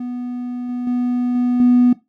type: tone with level steps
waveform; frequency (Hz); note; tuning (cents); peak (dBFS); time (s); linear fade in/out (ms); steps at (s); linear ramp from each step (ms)
triangle; 246.1; B3; -6; -21 / -19 / -14 / -12 / -6; 0-1.93; 5; 0.69 / 0.87 / 1.35 / 1.6; 2
effects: noise-tail reverb RT60 0.2 s tail -19 dB re dry + tanh soft clip ceiling -5 dBFS